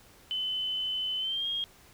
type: tone with pitch glide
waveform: sine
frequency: 3031 to 3249 Hz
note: F#7 to G#7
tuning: +41 to -39 cents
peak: -29 dBFS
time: 0.31-1.64 s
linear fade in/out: 0 ms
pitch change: +120 cents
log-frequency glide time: 1.18-1.47 s
effects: pink hiss -57 dBFS RMS until 1.93 s